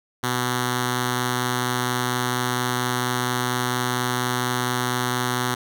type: tone with notch filter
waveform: 5% pulse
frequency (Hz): 124.3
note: B2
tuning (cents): +12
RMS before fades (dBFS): -24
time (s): 0.23-5.55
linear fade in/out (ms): 10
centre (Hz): 570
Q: 1.3
effects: none